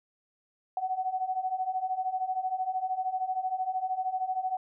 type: beating tone pair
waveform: sine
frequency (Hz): 740 / 753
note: F#5 / F#5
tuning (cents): 0 / +30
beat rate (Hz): 13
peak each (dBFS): -33 / -30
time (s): 0.77-4.57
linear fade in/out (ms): 2
effects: none